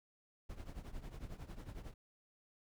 brown noise with tremolo, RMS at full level -44 dBFS, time 0.49-1.94 s, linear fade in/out 10 ms, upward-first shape triangle, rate 11 Hz, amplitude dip 85%, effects none

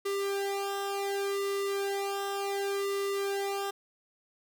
sawtooth tone with flanger, 397.1 Hz, G4, 22 cents sharp, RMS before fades -32 dBFS, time 0.05-3.71 s, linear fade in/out 10 ms, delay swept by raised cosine 1.2 to 2.08 ms, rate 0.68 Hz, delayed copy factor -1, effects none

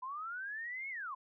sine linear two-way sweep, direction up then down, 990 to 2212 to 990 Hz, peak -39 dBFS, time 0.02-1.15 s, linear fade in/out 10 ms, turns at 0.89 s, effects none

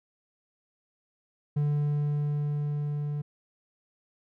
triangle tone with level ramp, 146.83 Hz, D3, in tune, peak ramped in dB -21 to -27 dBFS, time 1.56-3.22 s, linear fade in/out 10 ms, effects none

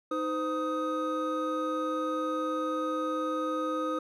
triangle tone cluster, 311.5 / 513 / 1252 Hz, D#4 / C5 / D#6, +2 / -34 / +10 cents, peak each -31 dBFS, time 0.11-3.99 s, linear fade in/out 5 ms, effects none

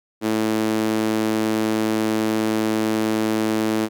sawtooth tone with high-pass filter, 109.3 Hz, A2, 11 cents flat, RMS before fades -21 dBFS, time 0.21-3.89 s, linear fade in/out 50 ms, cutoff 280 Hz, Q 3, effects none

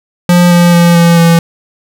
square tone with pitch steps, 175.9 / 173.88 / 171.88 / 169.91 / 167.96 Hz, F3 / F3 / F3 / F3 / E3, +13 / -7 / -27 / -47 / +33 cents, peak -4 dBFS, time 0.29-1.39 s, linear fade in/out 2 ms, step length 220 ms, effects none

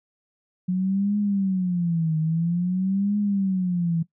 sine tone with vibrato, 180.3 Hz, F#3, 45 cents flat, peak -20 dBFS, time 0.68-4.03 s, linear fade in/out 10 ms, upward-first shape triangle, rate 0.5 Hz, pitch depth 250 cents each way, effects noise-tail reverb RT60 0.1 s tail -18 dB re dry

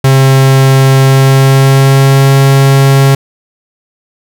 45% pulse tone with pitch glide, 134.1 to 136.6 Hz, C3 to C#3, +43 to -25 cents, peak -3 dBFS, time 0.04-3.15 s, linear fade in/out 5 ms, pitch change +32 cents, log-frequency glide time 1.01-2.33 s, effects none

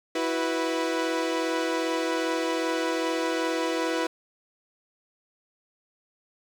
sawtooth chord, E suspended second, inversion none, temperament equal with one note detuned, 327.5 / 370 / 493.9 Hz, E4 / F#4 / B4, -11 / 0 / 0 cents, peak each -24 / -29 / -25 dBFS, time 0.15-4.07 s, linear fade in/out 5 ms, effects low-pass 7000 Hz 12 dB/octave + 9-bit

